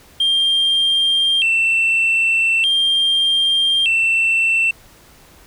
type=tone with vibrato; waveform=sine; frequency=2927 Hz; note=F#7; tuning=19 cents flat; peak=-11 dBFS; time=0.2-4.71 s; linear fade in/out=5 ms; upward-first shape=square; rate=0.41 Hz; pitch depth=150 cents each way; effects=tanh soft clip ceiling -11 dBFS + pink hiss -47 dBFS RMS until 5.46 s